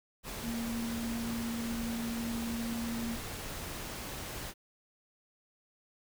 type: tone in noise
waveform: sine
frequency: 231.6 Hz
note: A#3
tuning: 11 cents flat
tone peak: -34 dBFS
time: 0.42-3.18 s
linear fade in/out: 50 ms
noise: pink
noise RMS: -41 dBFS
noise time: 0.23-4.54 s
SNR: +4 dB
effects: none